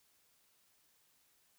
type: silence
effects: white hiss -72 dBFS RMS until 1.58 s